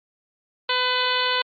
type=harmonic tone with a mistuned harmonic; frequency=502 Hz; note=B4; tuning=28 cents sharp; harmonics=1 / 2 / 3 / 4 / 5 / 6 / 7 / 8 / 9; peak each=-29 / -25 / -27 / -30 / -31 / -27 / -28 / -31 / -31 dBFS; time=0.69-1.42 s; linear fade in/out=5 ms; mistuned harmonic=9; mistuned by=-47 cents; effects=MP3 32 kbps